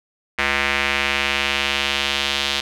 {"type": "tone with band-pass filter sweep", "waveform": "square", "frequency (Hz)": 70, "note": "C#2", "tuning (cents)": 18, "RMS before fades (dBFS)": -21, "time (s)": [0.38, 2.61], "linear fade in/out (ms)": 10, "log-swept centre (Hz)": [2100, 3500], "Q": 2.1, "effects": []}